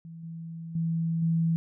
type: tone with level steps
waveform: sine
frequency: 164.81 Hz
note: E3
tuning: in tune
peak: -40 / -36 / -25 / -22 dBFS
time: 0.05-1.56 s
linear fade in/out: 0 ms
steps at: 0.23 / 0.75 / 1.22 s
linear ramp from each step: 5 ms
effects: none